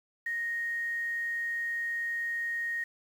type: tone with quantisation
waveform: sine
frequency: 1864.7 Hz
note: A#6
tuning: in tune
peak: -30 dBFS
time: 0.26-2.84 s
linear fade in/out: 5 ms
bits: 9
effects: none